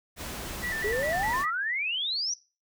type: noise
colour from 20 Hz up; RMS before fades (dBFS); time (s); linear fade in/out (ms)
pink; -37; 0.16-1.46; 50
type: tone with vibrato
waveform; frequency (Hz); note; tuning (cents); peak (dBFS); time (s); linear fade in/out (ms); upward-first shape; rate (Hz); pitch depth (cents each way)
sine; 1864.7; A#6; 0; -30; 0.62-1.51; 20; square; 4.9; 76
type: exponential sweep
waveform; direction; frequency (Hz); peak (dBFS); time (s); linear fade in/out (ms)
sine; up; 400 to 6000; -27; 0.84-2.34; 5
effects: noise-tail reverb RT60 0.3 s tail -18 dB re dry